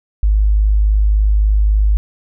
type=tone; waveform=sine; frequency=51.8 Hz; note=G#1; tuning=4 cents flat; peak=-9 dBFS; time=0.23-1.97 s; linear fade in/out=0 ms; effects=none